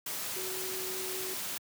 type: tone in noise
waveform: sine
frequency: 374.2 Hz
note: F#4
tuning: 20 cents sharp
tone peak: -40 dBFS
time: 0.36-1.34 s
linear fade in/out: 5 ms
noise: white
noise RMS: -37 dBFS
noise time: 0.06-1.58 s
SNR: -6 dB
effects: high-pass 100 Hz 12 dB/octave